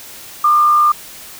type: tone with frequency modulation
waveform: sine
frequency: 1200 Hz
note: D6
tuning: 37 cents sharp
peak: -8 dBFS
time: 0.44-0.92 s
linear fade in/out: 5 ms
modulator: 71.1 Hz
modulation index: 0.3
effects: white hiss -35 dBFS RMS until 1.39 s